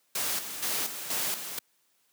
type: noise with tremolo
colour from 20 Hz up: white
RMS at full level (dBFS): -30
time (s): 0.15-1.59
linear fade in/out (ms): 5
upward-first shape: square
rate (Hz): 2.1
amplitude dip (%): 60
effects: white hiss -70 dBFS RMS until 2.12 s + high-pass 150 Hz 12 dB/octave